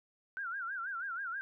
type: tone with vibrato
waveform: sine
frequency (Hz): 1480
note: F#6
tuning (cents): 0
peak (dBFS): -36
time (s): 0.37-1.41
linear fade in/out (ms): 0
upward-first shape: sine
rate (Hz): 6.2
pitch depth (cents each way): 170
effects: none